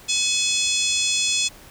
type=harmonic tone with a mistuned harmonic; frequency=852 Hz; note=G#5; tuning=44 cents sharp; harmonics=3 / 4 / 5 / 6 / 7 / 8 / 9 / 10; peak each=-26 / -24 / -31 / -28 / -29 / -27 / -30 / -31 dBFS; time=0.08-1.49 s; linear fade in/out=20 ms; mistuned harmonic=9; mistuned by=-59 cents; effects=pink hiss -46 dBFS RMS until 1.7 s